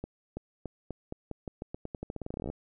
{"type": "accelerating click train", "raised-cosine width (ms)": 2, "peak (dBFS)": -23, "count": 26, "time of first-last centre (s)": [0.04, 2.5], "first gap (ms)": 330, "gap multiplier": 0.87, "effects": []}